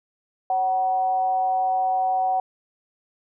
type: tone with frequency modulation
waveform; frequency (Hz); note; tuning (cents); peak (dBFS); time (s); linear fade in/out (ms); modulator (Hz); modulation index
sine; 751; F#5; +26; -19; 0.5-2.4; 2; 204; 0.33
effects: none